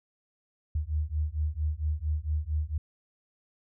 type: beating tone pair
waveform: sine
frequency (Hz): 74.4 / 78.8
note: D2 / D#2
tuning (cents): +23 / +23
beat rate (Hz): 4.4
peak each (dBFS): -30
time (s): 0.75-2.78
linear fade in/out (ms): 5
effects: none